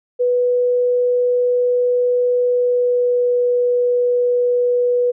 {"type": "tone with pitch glide", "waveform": "sine", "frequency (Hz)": [492.4, 489.6], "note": ["B4", "B4"], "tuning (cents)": [-5, -15], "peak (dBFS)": -13, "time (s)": [0.19, 5.12], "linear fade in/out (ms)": 20, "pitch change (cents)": -10, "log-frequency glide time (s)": [2.42, 3.36], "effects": []}